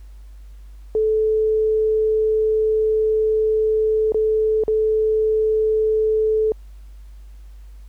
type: tone with dropouts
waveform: sine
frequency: 435.2 Hz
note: A4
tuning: 19 cents flat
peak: -15 dBFS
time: 0.95-6.52 s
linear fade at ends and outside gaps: 1 ms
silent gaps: 4.121-4.145 / 4.637-4.68 s
effects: added 50 Hz sine -37 dBFS peak until 7.88 s + pink hiss -60 dBFS RMS until 7.88 s